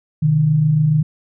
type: tone pair together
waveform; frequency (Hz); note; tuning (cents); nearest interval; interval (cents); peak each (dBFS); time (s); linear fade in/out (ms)
sine; 126.3 / 153.42; B2 / D#3; +39 / -24; minor third; 337; -21 / -12; 0.22-1.03; 10
effects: none